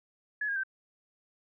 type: tone with pitch steps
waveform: sine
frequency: 1699 / 1626 / 1556.2 Hz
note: G#6 / G#6 / G6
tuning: +39 / -37 / -13 cents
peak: -29 dBFS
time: 0.41-0.635 s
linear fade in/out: 5 ms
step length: 75 ms
effects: none